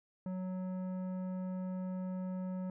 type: tone with tanh clipping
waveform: sine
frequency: 185 Hz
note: F#3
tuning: in tune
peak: -38 dBFS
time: 0.26-2.7 s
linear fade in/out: 2 ms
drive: 12 dB
effects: none